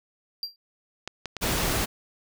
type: tone with exponential decay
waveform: triangle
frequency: 4737 Hz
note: D8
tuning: 14 cents sharp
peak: -24 dBFS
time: 0.43-0.56 s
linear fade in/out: 1 ms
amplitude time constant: 28 ms
type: clicks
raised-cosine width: 0.2 ms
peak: -15 dBFS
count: 8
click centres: 1.076 / 1.257 / 1.367 / 1.443 / 1.511 / 1.636 / 1.696 / 1.794 s
type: noise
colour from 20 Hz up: pink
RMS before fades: -26 dBFS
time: 1.41-1.86 s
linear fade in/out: 20 ms
effects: none